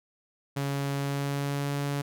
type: tone with pitch glide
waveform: sawtooth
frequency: 139.9 to 142.18 Hz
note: C#3 to C#3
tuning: +16 to +44 cents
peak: -24 dBFS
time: 0.56-2.02 s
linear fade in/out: 10 ms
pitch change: +28 cents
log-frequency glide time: 0.94-1.74 s
effects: none